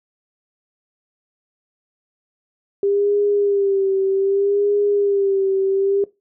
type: tone with vibrato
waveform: sine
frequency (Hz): 397.6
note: G4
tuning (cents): +25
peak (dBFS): -15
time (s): 2.83-6.04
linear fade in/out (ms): 2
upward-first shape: sine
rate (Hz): 0.64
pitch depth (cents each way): 51
effects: noise-tail reverb RT60 0.2 s tail -18 dB re dry